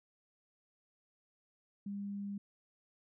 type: tone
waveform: sine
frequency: 201 Hz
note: G3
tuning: 44 cents sharp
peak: -38 dBFS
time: 1.86-2.38 s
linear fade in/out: 5 ms
effects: none